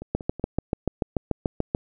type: two click trains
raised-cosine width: 2 ms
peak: -9 / -22 dBFS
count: 12 / 4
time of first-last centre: 0.15-1.749 / 0.02-0.585 s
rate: 6.88 / 5.31 Hz
effects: none